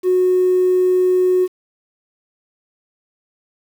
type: tone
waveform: triangle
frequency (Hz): 366.5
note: F#4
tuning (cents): -16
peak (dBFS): -8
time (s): 0.03-1.48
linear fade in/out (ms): 50
effects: tanh soft clip ceiling -9 dBFS + 7-bit